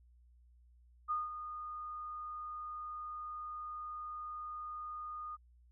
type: tone with ADSR envelope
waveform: sine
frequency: 1227 Hz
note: D#6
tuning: 25 cents flat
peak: -31 dBFS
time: 1.08-5.37 s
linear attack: 29 ms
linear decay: 180 ms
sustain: -10 dB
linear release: 27 ms
effects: added 60 Hz sine -61 dBFS peak until 5.71 s